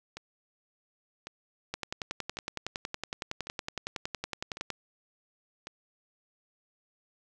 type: two click trains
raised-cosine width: 0.2 ms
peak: -23 / -16 dBFS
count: 6 / 33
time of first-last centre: 0.17-5.671 / 1.74-4.703 s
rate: 0.909 / 10.8 Hz
effects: none